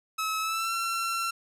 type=tone with pitch glide; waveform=sawtooth; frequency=1291 to 1355.2 Hz; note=E6 to E6; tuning=-37 to +48 cents; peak=-24 dBFS; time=0.18-1.31 s; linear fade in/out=10 ms; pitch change=+85 cents; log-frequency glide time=0.4-0.72 s; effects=resampled to 32000 Hz + 11-bit